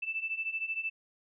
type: beating tone pair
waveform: sine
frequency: 2637 / 2650 Hz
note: E7 / E7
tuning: 0 / +9 cents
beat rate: 13 Hz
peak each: -37 / -34 dBFS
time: 0.02-0.9 s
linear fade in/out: 10 ms
effects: none